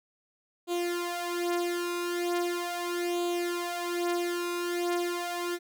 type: tone with flanger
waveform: sawtooth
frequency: 349.2 Hz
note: F4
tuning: in tune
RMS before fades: -31 dBFS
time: 0.67-5.59 s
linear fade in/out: 50 ms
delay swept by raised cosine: 0.27 to 3.67 ms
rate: 0.39 Hz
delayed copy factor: +0.75
effects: none